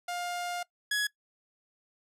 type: tone pair in turn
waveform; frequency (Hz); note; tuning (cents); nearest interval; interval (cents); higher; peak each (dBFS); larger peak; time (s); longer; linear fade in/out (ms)
sawtooth; 706 / 1679.2; F5 / G#6; +19 / +19; octave + minor third; 1500; second; -29 / -23; second; 0.08-0.63 / 0.91-1.07; first; 5
effects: noise-tail reverb RT60 0.1 s tail -21 dB re dry + low-pass 12000 Hz 12 dB/octave

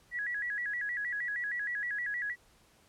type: tone with vibrato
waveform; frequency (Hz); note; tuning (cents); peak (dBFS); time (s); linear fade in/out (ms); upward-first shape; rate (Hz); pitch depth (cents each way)
sine; 1800; A6; +39; -32; 0.11-2.36; 50; square; 6.4; 130
effects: pink hiss -64 dBFS RMS until 2.88 s + low-pass 12000 Hz 12 dB/octave

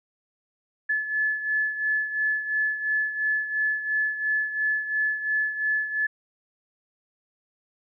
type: beating tone pair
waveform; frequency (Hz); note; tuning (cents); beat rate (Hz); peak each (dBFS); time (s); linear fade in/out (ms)
sine; 1723 / 1725.9; A6 / A6; -37 / -34; 2.9; -24 / -30; 0.89-6.07; 10
effects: none

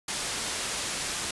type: low-pass noise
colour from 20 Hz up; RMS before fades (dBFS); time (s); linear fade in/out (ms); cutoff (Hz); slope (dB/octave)
white; -32; 0.08-1.31; 5; 9500; 12
effects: resampled to 24000 Hz

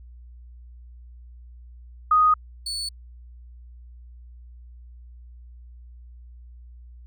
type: tone pair in turn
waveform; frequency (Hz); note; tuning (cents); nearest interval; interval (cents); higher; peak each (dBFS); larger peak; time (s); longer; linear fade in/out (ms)
sine / 35% pulse; 1244.5 / 4443; D#6 / C#8; 0 / +3; octave + minor seventh; 2203; second; -14 / -26; first; 2.11-2.34 / 2.66-2.89; neither; 5
effects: added 60 Hz sine -42 dBFS peak until 7.06 s

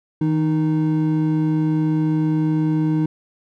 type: tone pair together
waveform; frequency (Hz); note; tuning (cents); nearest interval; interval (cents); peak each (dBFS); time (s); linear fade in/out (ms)
triangle; 158.37 / 309.5; D#3 / D#4; +31 / -9; octave; 1160; -17; 0.21-3.06; 5
effects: none

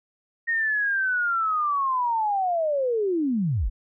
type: linear sweep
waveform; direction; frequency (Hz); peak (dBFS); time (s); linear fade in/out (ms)
sine; down; 1864.7 to 31.29; -21; 0.47-3.7; 20
effects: none

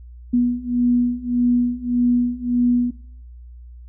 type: beating tone pair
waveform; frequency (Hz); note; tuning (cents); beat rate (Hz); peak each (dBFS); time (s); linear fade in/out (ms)
sine; 242.6 / 244.3; B3 / B3; -31 / -19; 1.7; -20 / -18; 0.33-2.91; 10
effects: noise-tail reverb RT60 0.6 s tail -20 dB re dry + added 60 Hz sine -37 dBFS peak until 3.88 s

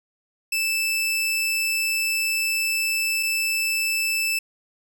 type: tone pair in turn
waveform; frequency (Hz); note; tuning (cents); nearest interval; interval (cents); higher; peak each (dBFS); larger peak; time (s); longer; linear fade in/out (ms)
sawtooth; 2637 / 2637; E7 / E7; 0 / 0; unison; 0; neither; -18 / -18; neither; 0.52-3.23 / 3.23-4.39; first; 5
effects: none

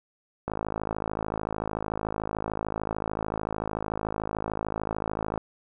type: click train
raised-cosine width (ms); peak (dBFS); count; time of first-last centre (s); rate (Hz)
1; -15; 263; 0.48-5.377; 53.5
effects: none

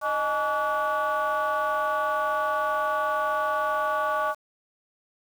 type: tone cluster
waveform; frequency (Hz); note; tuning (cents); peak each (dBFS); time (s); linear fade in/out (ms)
sine; 617 / 853 / 1142 / 1469; D#5 / G#5 / D6 / F#6; -15 / +46 / -49 / -13; -27 / -29 / -25 / -30; 0.01-4.35; 50
effects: tanh soft clip ceiling -18 dBFS + 8-bit

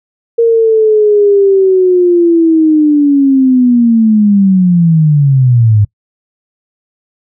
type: linear sweep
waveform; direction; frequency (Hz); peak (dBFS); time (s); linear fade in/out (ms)
sine; down; 466.2 to 101; -4; 0.38-5.85; 10
effects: noise-tail reverb RT60 0.1 s tail -24 dB re dry

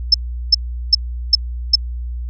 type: tone bursts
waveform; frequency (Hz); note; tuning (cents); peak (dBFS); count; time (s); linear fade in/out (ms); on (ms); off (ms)
sine; 5270; E8; -1; -5; 5; 0.12-1.755; 5; 23; 380
effects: added 60 Hz sine -22 dBFS peak until 2.29 s

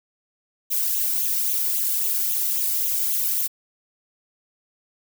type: noise with flanger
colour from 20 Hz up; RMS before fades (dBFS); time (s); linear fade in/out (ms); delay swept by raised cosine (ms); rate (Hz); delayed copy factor
violet; -23; 0.7-3.48; 20; 0.29 to 1.39; 3.7; +0.7
effects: none

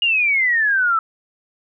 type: exponential sweep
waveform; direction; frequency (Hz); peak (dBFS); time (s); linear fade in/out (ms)
sine; down; 2876 to 1300; -14; 0.02-0.99; 2
effects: none

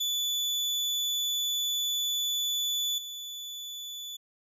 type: tone with level steps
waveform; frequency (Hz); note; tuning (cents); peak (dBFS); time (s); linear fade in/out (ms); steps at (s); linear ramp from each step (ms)
35% pulse; 3470; A7; -25; -25 / -35; 0-4.17; 10; 2.98; 2
effects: resampled to 32000 Hz

